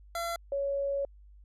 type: tone pair in turn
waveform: 25% pulse / sine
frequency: 680 / 558.1 Hz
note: F5 / C#5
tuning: -46 / +12 cents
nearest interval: minor third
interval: 342 cents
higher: first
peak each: -28 dBFS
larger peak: neither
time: 0.15-0.36 / 0.52-1.05 s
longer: second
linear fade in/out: 2 ms
effects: added 50 Hz sine -51 dBFS peak until 1.44 s + resampled to 32000 Hz